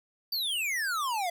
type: exponential sweep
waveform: square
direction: down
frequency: 4699 to 670 Hz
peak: -29 dBFS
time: 0.32-1.3 s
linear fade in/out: 5 ms
effects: 10-bit